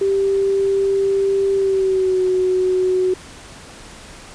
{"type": "tone with pitch glide", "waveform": "sine", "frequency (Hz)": [392, 370], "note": ["G4", "F#4"], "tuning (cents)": [0, 0], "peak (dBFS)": -14, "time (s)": [0.01, 3.14], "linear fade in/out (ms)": 5, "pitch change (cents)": -100, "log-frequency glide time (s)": [1.54, 2.22], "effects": ["pink hiss -39 dBFS RMS until 4.34 s", "resampled to 22050 Hz"]}